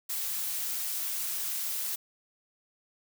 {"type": "noise", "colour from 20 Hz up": "blue", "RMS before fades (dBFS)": -33, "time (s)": [0.09, 1.96], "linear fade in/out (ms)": 10, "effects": []}